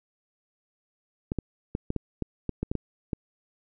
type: clicks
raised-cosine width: 3 ms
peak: -15 dBFS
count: 11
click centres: 1.319 / 1.387 / 1.751 / 1.904 / 1.963 / 2.223 / 2.493 / 2.63 / 2.715 / 2.753 / 3.132 s
effects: none